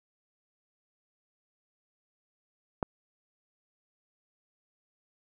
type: click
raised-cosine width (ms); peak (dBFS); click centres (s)
1; -14; 2.828
effects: none